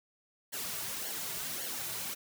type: noise with flanger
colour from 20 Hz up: white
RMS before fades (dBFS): -38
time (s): 0.52-2.15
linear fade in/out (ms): 20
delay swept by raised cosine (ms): 0.79 to 3.89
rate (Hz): 1.8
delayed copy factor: -0.7
effects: none